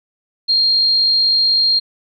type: tone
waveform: sine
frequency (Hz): 4216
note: C8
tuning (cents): +12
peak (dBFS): -11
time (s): 0.48-1.8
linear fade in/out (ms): 20
effects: none